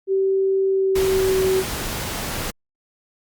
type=tone with pitch glide; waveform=sine; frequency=386 to 378.1 Hz; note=G4 to F#4; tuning=-27 to +38 cents; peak=-16 dBFS; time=0.07-1.64 s; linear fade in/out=50 ms; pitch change=-35 cents; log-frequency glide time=0.7-1.45 s
type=noise; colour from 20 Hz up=pink; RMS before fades=-27 dBFS; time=0.95-2.51 s; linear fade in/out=10 ms
effects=Opus 48 kbps